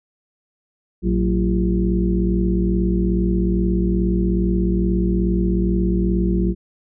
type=harmonic tone with a mistuned harmonic; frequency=56.7 Hz; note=A#1; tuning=47 cents flat; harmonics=1 / 2 / 3 / 4 / 6 / 7; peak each=-20 / -31 / -19 / -29 / -23 / -31 dBFS; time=1.02-6.55 s; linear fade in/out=50 ms; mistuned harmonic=3; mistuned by=+140 cents; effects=none